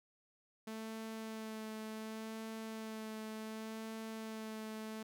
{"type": "tone with vibrato", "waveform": "sawtooth", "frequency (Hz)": 220, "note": "A3", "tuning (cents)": 0, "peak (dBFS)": -39, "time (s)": [0.67, 5.03], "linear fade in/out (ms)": 5, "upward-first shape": "sine", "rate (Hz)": 0.68, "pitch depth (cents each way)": 16, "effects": []}